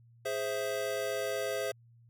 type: chord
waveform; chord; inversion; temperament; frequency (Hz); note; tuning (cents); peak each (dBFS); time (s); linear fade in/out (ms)
square; Ab augmented; none; equal; 415.3 / 523.3 / 659.3; Ab4 / C5 / E5; 0 / 0 / 0; -38 / -36 / -37; 0.25-1.72; 10
effects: added 117 Hz sine -57 dBFS peak until 2.09 s